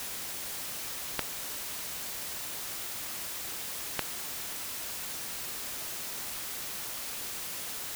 clicks, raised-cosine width 0.3 ms, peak -10 dBFS, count 2, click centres 1.193 / 3.993 s, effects white hiss -38 dBFS RMS until 7.95 s

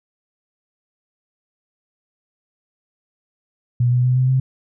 sine tone with pitch steps, 121.9 / 124.1 / 126.34 / 128.63 / 130.95 Hz, B2 / B2 / B2 / C3 / C3, -22 / +9 / +40 / -29 / +2 cents, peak -13 dBFS, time 3.8-4.4 s, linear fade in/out 5 ms, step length 120 ms, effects none

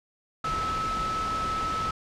sine tone in noise, 1302 Hz, E6, 22 cents flat, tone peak -27 dBFS, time 0.44-1.91 s, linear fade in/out 5 ms, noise pink, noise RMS -34 dBFS, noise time 0.44-1.91 s, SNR +4 dB, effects low-pass 5000 Hz 12 dB/octave

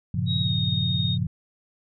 sine chord, G half-diminished seventh, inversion none, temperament equal, 98 / 116.54 / 138.59 / 174.61 Hz, G2 / Bb2 / Db3 / F3, 0 / 0 / 0 / 0 cents, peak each -28 dBFS, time 0.14-1.27 s, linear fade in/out 5 ms
sine tone with pitch glide, 3796 to 3714 Hz, A#7 to A#7, +31 to -7 cents, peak -26 dBFS, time 0.26-1.18 s, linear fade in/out 50 ms, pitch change -38 cents, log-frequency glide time 0.4-0.51 s
effects none

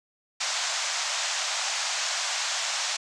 white band-pass noise, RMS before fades -29 dBFS, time 0.4-2.97 s, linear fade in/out 10 ms, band 610 to 7400 Hz, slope 48 dB/octave, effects none

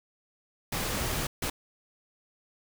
pink noise bursts at uneven times, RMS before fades -31 dBFS, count 2, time 0.72-1.27 / 1.42-1.5 s, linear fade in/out 5 ms, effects none

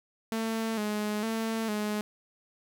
sawtooth tone with vibrato, 217.1 Hz, A3, 23 cents flat, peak -25 dBFS, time 0.32-2.01 s, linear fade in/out 0 ms, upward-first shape square, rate 1.1 Hz, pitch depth 55 cents each way, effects none

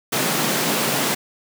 pink high-pass noise, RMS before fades -21 dBFS, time 0.12-1.15 s, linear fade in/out 10 ms, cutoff 140 Hz, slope 48 dB/octave, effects none

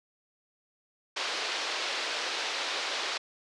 white band-pass noise, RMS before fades -33 dBFS, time 1.16-3.18 s, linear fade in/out 10 ms, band 370 to 4800 Hz, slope 24 dB/octave, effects resampled to 24000 Hz

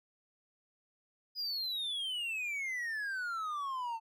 triangle exponential sweep, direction down, 5000 to 886 Hz, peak -33 dBFS, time 1.35-4 s, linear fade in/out 50 ms, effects none

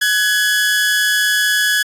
sawtooth tone pair together, 1500 / 1683.7 Hz, F#6 / G#6, +23 / +23 cents, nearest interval major second, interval 200 cents, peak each -18 / -10 dBFS, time 0.01-1.83 s, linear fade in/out 10 ms, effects resampled to 32000 Hz

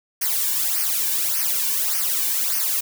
blue noise with flanger, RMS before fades -22 dBFS, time 0.21-2.81 s, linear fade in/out 10 ms, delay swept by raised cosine 0.26 to 1.56 ms, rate 1.7 Hz, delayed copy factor -0.85, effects none

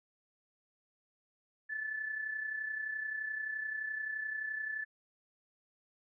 sine tone with amplitude modulation, 1741 Hz, A6, 19 cents flat, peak -33 dBFS, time 1.69-4.85 s, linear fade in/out 20 ms, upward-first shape sine, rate 31.6 Hz, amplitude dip 55%, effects none

